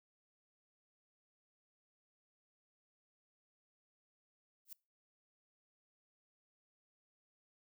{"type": "noise with exponential growth", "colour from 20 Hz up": "violet", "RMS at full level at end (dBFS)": -43, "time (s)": [4.65, 4.73], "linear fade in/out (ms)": 5, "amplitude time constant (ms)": 17, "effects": ["noise-tail reverb RT60 0.3 s tail -24 dB re dry"]}